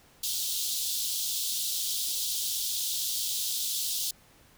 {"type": "high-pass noise", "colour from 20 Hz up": "pink", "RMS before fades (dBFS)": -31, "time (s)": [0.23, 4.11], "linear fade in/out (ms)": 5, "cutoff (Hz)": 3300, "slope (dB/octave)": 48, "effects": ["pink hiss -59 dBFS RMS until 4.57 s"]}